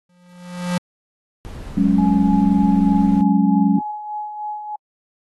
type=tone with exponential growth; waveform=square; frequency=177.7 Hz; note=F3; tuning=30 cents sharp; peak=-17 dBFS; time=0.09-0.78 s; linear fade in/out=5 ms; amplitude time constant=150 ms
type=noise; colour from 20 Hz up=brown; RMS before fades=-31 dBFS; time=1.45-3.21 s; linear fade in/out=0 ms
type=chord; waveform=sine; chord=F# suspended second; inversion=none; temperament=equal; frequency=185 / 207.7 / 277.2 Hz; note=F#3 / G#3 / C#4; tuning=0 / 0 / 0 cents; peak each=-17 / -16 / -18 dBFS; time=1.77-3.79 s; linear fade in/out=5 ms
type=tone with tremolo; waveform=sine; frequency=843 Hz; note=G#5; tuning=26 cents sharp; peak=-23 dBFS; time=1.98-4.76 s; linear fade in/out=5 ms; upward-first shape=sine; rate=3.3 Hz; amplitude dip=50%
effects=AAC 32 kbps